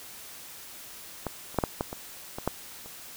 clicks, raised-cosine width 1 ms, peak -16 / -30 / -9 / -10 / -13 / -21 / -20 / -11 / -30 dBFS, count 9, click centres 1.267 / 1.545 / 1.587 / 1.638 / 1.809 / 1.929 / 2.385 / 2.476 / 2.86 s, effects white hiss -45 dBFS RMS until 3.16 s

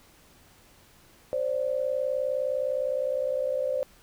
sine tone pair together, 523.3 / 583 Hz, C5 / D5, 0 / -13 cents, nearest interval major second, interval 187 cents, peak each -27 / -29 dBFS, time 1.33-3.83 s, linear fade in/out 0 ms, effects pink hiss -57 dBFS RMS until 4.02 s

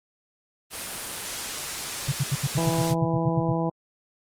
white noise, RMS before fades -31 dBFS, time 0.7-2.95 s, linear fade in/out 50 ms
sine tone bursts, 138.59 Hz, C#3, in tune, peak -20 dBFS, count 13, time 2.08-3.525 s, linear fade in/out 10 ms, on 41 ms, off 76 ms
harmonic tone, 165.1 Hz, E3, 3 cents sharp, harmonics 1 / 2 / 3 / 4 / 5 / 6, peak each -26 / -29 / -31 / -32 / -33 / -34 dBFS, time 2.57-3.7 s, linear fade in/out 10 ms
effects low-pass 11000 Hz 12 dB/octave + Opus 32 kbps

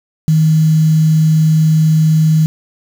sine tone with quantisation, 157.4 Hz, D#3, 20 cents sharp, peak -7 dBFS, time 0.28-2.46 s, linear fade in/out 0 ms, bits 5, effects none

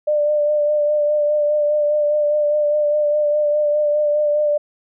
sine tone with vibrato, 595 Hz, D5, 22 cents sharp, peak -14 dBFS, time 0.07-4.58 s, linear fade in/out 10 ms, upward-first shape sine, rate 4.9 Hz, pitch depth 23 cents each way, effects none

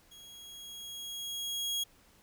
sawtooth tone with level ramp, 3300 Hz, G#7, 12 cents flat, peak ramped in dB -48 to -27 dBFS, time 0.11-1.84 s, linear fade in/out 10 ms, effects pink hiss -63 dBFS RMS until 2.22 s

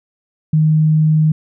sine tone, 155.56 Hz, D#3, in tune, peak -9 dBFS, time 0.53-1.32 s, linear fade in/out 5 ms, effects none

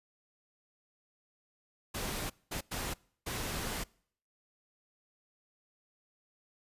pink noise bursts at uneven times, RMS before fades -37 dBFS, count 4, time 1.94-2.3 / 2.51-2.61 / 2.71-2.94 / 3.26-3.84 s, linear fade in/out 10 ms, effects noise-tail reverb RT60 0.6 s tail -25 dB re dry + resampled to 32000 Hz

